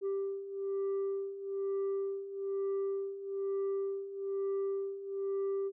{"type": "beating tone pair", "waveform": "sine", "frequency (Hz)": [392, 393.1], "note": ["G4", "G4"], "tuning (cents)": [0, 5], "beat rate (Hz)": 1.1, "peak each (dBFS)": [-36, -32], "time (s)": [0.01, 5.72], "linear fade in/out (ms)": 50, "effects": ["tanh soft clip ceiling -30 dBFS"]}